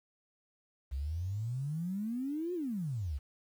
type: exponential two-way sweep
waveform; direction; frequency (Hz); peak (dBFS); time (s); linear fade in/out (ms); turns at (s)
sine; up then down; 63.5 to 367.5 to 63.5; -33; 0.91-3.19; 20; 2.54
effects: 10-bit